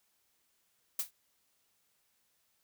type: noise with exponential decay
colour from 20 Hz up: blue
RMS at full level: -28 dBFS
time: 0.99-1.11 s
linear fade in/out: 5 ms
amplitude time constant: 25 ms
effects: white hiss -75 dBFS RMS until 2.63 s